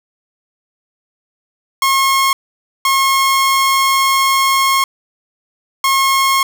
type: tone bursts at uneven times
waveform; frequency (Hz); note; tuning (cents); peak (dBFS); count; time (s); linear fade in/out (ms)
sawtooth; 1081; C#6; -44; -7; 3; 1.82-2.33 / 2.85-4.84 / 5.84-6.43; 2
effects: none